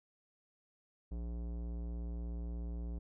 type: tone with tanh clipping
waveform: sine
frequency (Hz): 58.3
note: A#1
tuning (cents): +1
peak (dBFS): -40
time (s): 1.11-2.99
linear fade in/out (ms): 10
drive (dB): 17
effects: none

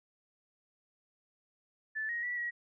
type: tone with pitch steps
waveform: sine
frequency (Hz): 1749 / 1882 / 1953 / 1911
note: A6 / A#6 / B6 / A#6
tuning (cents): -11 / +16 / -20 / +43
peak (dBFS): -33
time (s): 1.95-2.51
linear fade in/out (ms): 20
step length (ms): 140
effects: none

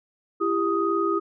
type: tone cluster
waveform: sine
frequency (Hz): 336.1 / 398 / 1249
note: E4 / G4 / D#6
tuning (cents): +34 / +26 / +6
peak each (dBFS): -25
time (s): 0.4-1.2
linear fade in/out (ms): 20
effects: none

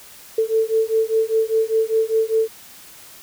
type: beating tone pair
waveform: sine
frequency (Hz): 441.9 / 446.9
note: A4 / A4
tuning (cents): +7 / +27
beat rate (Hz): 5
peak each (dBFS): -19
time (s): 0.38-2.48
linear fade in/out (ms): 5
effects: white hiss -43 dBFS RMS until 3.22 s

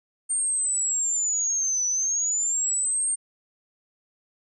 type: linear two-way sweep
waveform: sine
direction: down then up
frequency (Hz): 8760 to 5920 to 8760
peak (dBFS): -22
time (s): 0.29-3.16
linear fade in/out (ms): 20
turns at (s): 1.86
effects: none

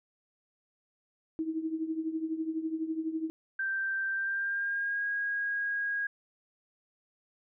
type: tone with tremolo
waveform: sine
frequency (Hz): 320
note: D#4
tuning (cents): +49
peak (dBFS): -27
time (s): 1.39-3.3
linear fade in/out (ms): 0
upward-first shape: triangle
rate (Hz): 12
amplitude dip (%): 80
type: tone with pitch glide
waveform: sine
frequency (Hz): 1568 to 1639.3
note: G6 to G#6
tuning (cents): 0 to -23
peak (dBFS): -29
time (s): 3.59-6.07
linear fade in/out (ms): 5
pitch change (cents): +77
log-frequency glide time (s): 4.11-5.05
effects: none

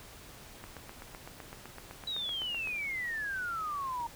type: click train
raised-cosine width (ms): 0.5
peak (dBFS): -29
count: 17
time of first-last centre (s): 0.64-2.673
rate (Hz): 7.87
type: exponential sweep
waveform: sine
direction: down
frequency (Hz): 3951 to 920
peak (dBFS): -33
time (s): 2.07-4.07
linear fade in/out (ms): 5
effects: pink hiss -51 dBFS RMS until 4.15 s

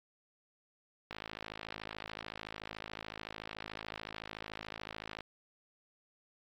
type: click train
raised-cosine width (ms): 0.3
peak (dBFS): -25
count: 221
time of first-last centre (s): 1.11-5.207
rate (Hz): 53.7
effects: AAC 64 kbps

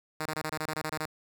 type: tone bursts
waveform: 5% pulse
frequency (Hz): 155.56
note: D#3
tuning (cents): 0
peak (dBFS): -20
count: 11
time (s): 0.2-1.056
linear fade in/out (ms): 2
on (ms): 56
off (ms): 24
effects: none

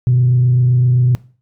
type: tone with frequency modulation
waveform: sine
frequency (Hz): 124.4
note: B2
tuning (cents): +13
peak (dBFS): -8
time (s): 0.07-1.15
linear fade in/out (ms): 0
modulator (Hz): 27.7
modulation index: 0.21
effects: noise-tail reverb RT60 0.4 s tail -21 dB re dry + tanh soft clip ceiling -5 dBFS

